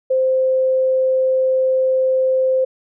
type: tone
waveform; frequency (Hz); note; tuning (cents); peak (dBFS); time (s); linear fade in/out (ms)
sine; 521; C5; -7; -13; 0.1-2.65; 10
effects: none